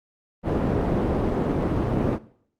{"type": "low-pass noise", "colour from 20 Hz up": "white", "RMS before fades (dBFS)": -23, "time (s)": [0.43, 2.19], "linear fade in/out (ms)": 50, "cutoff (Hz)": 410, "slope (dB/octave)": 12, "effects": ["noise-tail reverb RT60 0.6 s tail -18 dB re dry", "Opus 32 kbps"]}